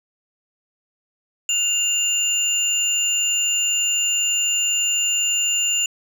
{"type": "tone pair together", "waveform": "sine", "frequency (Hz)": [2794, 7048], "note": ["F7", "A8"], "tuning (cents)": [0, 2], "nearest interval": "octave + major third", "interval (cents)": 1602, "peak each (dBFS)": -19, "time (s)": [1.49, 5.86], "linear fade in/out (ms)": 2, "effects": ["tanh soft clip ceiling -13 dBFS"]}